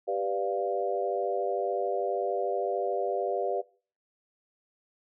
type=chord; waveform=sine; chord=G dominant seventh; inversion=none; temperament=equal; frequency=392 / 493.9 / 587.3 / 698.5 Hz; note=G4 / B4 / D5 / F5; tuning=0 / 0 / 0 / 0 cents; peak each=-32 dBFS; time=0.07-3.62 s; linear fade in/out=20 ms; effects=noise-tail reverb RT60 0.4 s tail -21 dB re dry